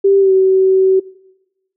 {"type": "tone with pitch glide", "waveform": "sine", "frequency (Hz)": [393.5, 379.7], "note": ["G4", "F#4"], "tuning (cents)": [7, 45], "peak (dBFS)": -7, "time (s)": [0.04, 1], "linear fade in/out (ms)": 10, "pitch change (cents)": -62, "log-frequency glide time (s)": [0.19, 0.32], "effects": ["noise-tail reverb RT60 1.0 s tail -22 dB re dry"]}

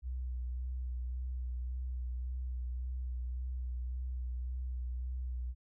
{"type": "tone with vibrato", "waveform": "sine", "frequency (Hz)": 62.3, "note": "B1", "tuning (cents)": 16, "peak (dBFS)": -35, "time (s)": [0.02, 5.55], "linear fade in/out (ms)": 50, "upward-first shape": "sine", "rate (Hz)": 1.8, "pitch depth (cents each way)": 26, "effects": []}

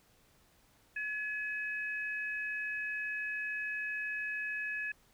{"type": "tone pair together", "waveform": "sine", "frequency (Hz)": [1700, 2547], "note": ["G#6", "D#7"], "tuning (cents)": [40, 40], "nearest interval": "perfect fifth", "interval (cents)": 700, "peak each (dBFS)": [-36, -39], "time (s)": [0.96, 4.92], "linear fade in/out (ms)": 5, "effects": ["pink hiss -67 dBFS RMS until 5.13 s"]}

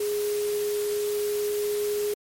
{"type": "tone in noise", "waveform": "sine", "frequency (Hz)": 415.3, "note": "G#4", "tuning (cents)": 0, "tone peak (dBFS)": -24, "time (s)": [0, 2.14], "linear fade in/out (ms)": 5, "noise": "white", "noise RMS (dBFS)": -37, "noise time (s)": [0, 2.14], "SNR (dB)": 10, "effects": ["MP3 64 kbps"]}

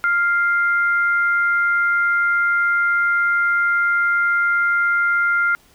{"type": "tone pair together", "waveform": "sine", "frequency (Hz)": [1398.2, 2095], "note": ["F6", "C7"], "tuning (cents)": [2, 2], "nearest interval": "perfect fifth", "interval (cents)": 700, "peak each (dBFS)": [-15, -25], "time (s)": [0.04, 5.55], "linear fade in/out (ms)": 0, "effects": ["pink hiss -53 dBFS RMS until 5.74 s"]}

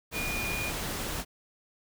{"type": "tone in noise", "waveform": "sine", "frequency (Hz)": 2437, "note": "D#7", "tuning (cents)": -37, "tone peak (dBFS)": -33, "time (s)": [0.12, 0.73], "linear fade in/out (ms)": 50, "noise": "pink", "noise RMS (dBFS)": -34, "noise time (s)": [0.11, 1.25], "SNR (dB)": -2, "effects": []}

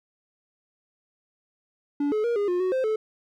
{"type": "tone with pitch steps", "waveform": "triangle", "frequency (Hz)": [287.8, 427.8, 472.5, 408.5, 356.4, 370.7, 521, 434.6], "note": ["D4", "A4", "A#4", "G#4", "F4", "F#4", "C5", "A4"], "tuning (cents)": [-35, -49, 23, -29, 35, 3, -7, -21], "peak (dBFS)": -20, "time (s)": [2, 2.96], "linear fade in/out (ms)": 5, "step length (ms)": 120, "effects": []}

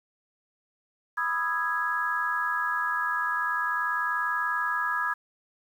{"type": "chord", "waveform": "sine", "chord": "E major seventh", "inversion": "second", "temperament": "equal with one note detuned", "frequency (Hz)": [987.8, 1238.1, 1318.5, 1661.2], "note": ["B5", "D#6", "E6", "G#6"], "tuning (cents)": [0, -9, 0, 0], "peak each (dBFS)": [-32, -31, -34, -28], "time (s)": [1.17, 5.14], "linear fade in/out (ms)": 10, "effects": ["9-bit"]}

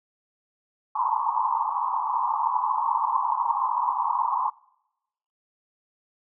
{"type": "band-pass noise", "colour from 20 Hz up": "pink", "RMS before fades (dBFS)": -25, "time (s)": [0.95, 4.5], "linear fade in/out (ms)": 5, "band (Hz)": [860, 1100], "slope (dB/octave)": 96, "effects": ["noise-tail reverb RT60 0.9 s tail -25 dB re dry"]}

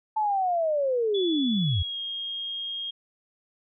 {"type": "linear sweep", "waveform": "sine", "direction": "down", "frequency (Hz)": [880, 73.42], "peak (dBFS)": -22, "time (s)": [0.16, 1.83], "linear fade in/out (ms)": 10}
{"type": "tone with pitch glide", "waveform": "sine", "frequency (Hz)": [3426, 3245], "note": ["A7", "G#7"], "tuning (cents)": [-47, -41], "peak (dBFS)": -30, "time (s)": [1.14, 2.91], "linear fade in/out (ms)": 10, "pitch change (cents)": -94, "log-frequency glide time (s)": [1.59, 1.99]}
{"effects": []}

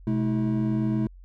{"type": "tone cluster", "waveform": "triangle", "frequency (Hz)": [126.5, 214.5, 321.5], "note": ["B2", "A3", "E4"], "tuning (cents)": [42, -44, -43], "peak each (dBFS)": [-25, -23, -27], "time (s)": [0.07, 1.07], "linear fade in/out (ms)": 2, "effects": ["added 45 Hz sine -44 dBFS peak until 1.24 s"]}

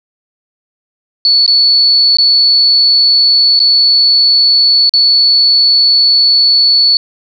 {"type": "tone with dropouts", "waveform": "sine", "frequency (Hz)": 4435, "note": "C#8", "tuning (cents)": 0, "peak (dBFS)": -5, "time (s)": [1.25, 6.97], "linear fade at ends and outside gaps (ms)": 1, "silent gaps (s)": [[1.463, 1.478], [2.17, 2.185], [3.592, 3.601], [4.894, 4.937]], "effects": []}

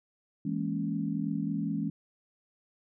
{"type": "chord", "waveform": "sine", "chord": "A# half-diminished seventh", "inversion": "second", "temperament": "equal", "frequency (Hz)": [164.81, 207.7, 233.1, 277.2], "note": ["E3", "G#3", "A#3", "C#4"], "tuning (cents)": [0, 0, 0, 0], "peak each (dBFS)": [-34, -33, -38, -34], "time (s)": [0.45, 1.9], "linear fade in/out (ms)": 5, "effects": []}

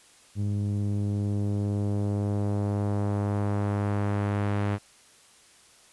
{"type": "tone with low-pass filter sweep", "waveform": "sawtooth", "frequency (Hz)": 101.9, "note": "G#2", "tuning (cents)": -32, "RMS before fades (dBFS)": -27, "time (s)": [0.35, 4.79], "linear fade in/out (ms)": 50, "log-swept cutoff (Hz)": [210, 2300], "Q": 0.84, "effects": ["white hiss -56 dBFS RMS until 5.92 s", "resampled to 24000 Hz"]}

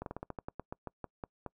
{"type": "slowing click train", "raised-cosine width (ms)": 1, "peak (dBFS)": -25, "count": 14, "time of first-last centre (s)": [0.02, 1.463], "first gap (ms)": 42, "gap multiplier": 1.15, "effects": ["noise-tail reverb RT60 0.1 s tail -26 dB re dry"]}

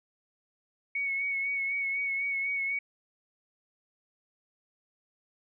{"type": "tone with vibrato", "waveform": "sine", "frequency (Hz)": 2217, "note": "C#7", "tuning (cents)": 0, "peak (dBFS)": -28, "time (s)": [0.95, 2.79], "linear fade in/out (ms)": 5, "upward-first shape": "sine", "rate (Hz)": 4, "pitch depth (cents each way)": 29, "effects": []}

